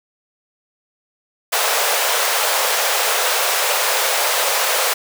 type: high-pass noise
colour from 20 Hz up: pink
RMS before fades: -18 dBFS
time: 1.52-4.94 s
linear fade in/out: 10 ms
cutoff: 470 Hz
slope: 48 dB/octave
effects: none